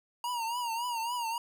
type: tone with vibrato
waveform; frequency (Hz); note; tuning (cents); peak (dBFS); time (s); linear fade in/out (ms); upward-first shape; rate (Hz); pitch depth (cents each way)
square; 942; A#5; +18; -32; 0.24-1.38; 2; triangle; 3.6; 100
effects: none